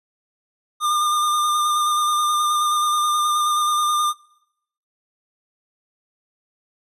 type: tone with vibrato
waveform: square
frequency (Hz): 1207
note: D6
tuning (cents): +47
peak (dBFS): -18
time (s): 0.8-4.14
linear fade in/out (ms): 50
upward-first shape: square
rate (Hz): 9.4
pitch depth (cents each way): 16
effects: noise-tail reverb RT60 0.8 s tail -24 dB re dry + resampled to 32000 Hz